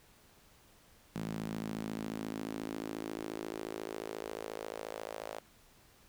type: tone with high-pass filter sweep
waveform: sawtooth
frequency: 54.2 Hz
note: A1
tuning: 25 cents flat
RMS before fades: -41 dBFS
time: 1.15-5.39 s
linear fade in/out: 5 ms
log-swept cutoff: 180 to 580 Hz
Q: 2.8
effects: pink hiss -63 dBFS RMS until 6.08 s